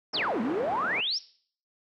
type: exponential two-way sweep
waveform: sine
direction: down then up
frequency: 5830 to 207.7 to 5830 Hz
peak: -26 dBFS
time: 0.13-1.19 s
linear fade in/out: 20 ms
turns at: 0.41 s
type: band-pass noise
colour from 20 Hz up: pink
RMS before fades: -36 dBFS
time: 0.13-1.01 s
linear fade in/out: 10 ms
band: 290 to 1200 Hz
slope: 12 dB/octave
effects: noise-tail reverb RT60 0.5 s tail -18 dB re dry